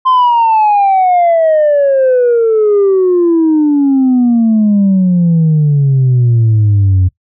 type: exponential sweep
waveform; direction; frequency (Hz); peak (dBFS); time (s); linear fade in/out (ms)
sine; down; 1046.5 to 90.4; -4; 0.05-7.09; 20
effects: noise-tail reverb RT60 0.1 s tail -20 dB re dry + tanh soft clip ceiling -4 dBFS